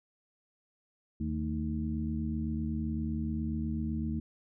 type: harmonic tone with a mistuned harmonic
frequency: 78 Hz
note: D#2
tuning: 5 cents sharp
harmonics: 1 / 2 / 3 / 4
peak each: -35 / -38 / -34 / -40 dBFS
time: 1.2-4.2 s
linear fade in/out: 5 ms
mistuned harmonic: 3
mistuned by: -78 cents
effects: none